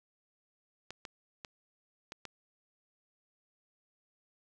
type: clicks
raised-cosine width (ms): 0.2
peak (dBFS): -25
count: 5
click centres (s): 0.906 / 1.052 / 1.448 / 2.121 / 2.253
effects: none